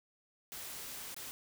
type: noise with dropouts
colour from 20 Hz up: white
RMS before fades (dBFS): -45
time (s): 0.52-1.31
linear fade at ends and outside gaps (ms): 0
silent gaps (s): 1.144-1.165
effects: none